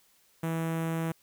sawtooth tone with notch filter, 163.6 Hz, E3, 13 cents flat, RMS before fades -31 dBFS, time 0.43-1.12 s, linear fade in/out 5 ms, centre 4600 Hz, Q 0.73, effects white hiss -65 dBFS RMS until 1.22 s

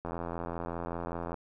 click train, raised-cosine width 1 ms, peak -22 dBFS, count 111, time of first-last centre 0.05-1.343 s, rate 85.1 Hz, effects none

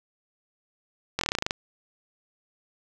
slowing click train, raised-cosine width 0.2 ms, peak -8 dBFS, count 11, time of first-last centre 1.19-1.509 s, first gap 22 ms, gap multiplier 1.08, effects none

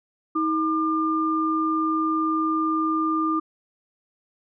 sine tone pair together, 317.8 / 1200 Hz, D#4 / D6, +37 / +37 cents, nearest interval octave + major seventh, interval 2300 cents, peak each -23 dBFS, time 0.35-3.4 s, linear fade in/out 10 ms, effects none

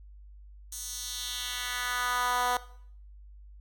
10% pulse tone with high-pass filter sweep, 246.9 Hz, B3, in tune, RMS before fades -32 dBFS, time 0.72-2.57 s, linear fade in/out 2 ms, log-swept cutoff 7200 to 690 Hz, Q 1.6, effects noise-tail reverb RT60 0.6 s tail -17 dB re dry + added 50 Hz sine -47 dBFS peak until 3.6 s

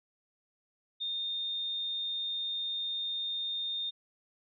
sine tone, 3648 Hz, A#7, 38 cents flat, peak -32 dBFS, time 1-3.91 s, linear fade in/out 20 ms, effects none

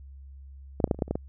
clicks, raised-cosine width 2 ms, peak -15 / -6 / -27 / -9 / -28 / -25 / -11 / -28 / -13 / -15 dBFS, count 10, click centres 0.802 / 0.842 / 0.876 / 0.912 / 0.946 / 0.99 / 1.022 / 1.08 / 1.11 / 1.155 s, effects added 68 Hz sine -43 dBFS peak until 1.28 s

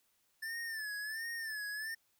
square tone with vibrato, 1760 Hz, A6, in tune, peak -39 dBFS, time 0.42-1.95 s, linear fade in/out 10 ms, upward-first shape sine, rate 1.4 Hz, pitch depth 93 cents each way, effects white hiss -75 dBFS RMS until 2.19 s

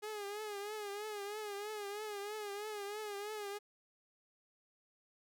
sawtooth tone with vibrato, 415.3 Hz, G#4, in tune, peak -37 dBFS, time 0.02-3.59 s, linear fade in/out 20 ms, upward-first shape triangle, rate 3.1 Hz, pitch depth 82 cents each way, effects none

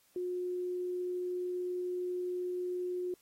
sine tone, 360 Hz, F#4, 47 cents flat, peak -33 dBFS, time 0.16-3.14 s, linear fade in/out 2 ms, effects white hiss -68 dBFS RMS until 3.21 s + AAC 48 kbps

